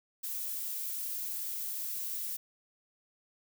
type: noise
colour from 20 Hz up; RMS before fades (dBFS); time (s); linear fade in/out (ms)
violet; -37; 0.23-2.37; 10
effects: none